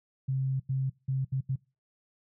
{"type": "tone bursts at uneven times", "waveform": "sine", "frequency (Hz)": 133.1, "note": "C3", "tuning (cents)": 30, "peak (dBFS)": -26, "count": 5, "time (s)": [[0.28, 0.6], [0.69, 0.9], [1.08, 1.25], [1.32, 1.41], [1.49, 1.56]], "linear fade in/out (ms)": 10, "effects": ["noise-tail reverb RT60 0.3 s tail -23 dB re dry"]}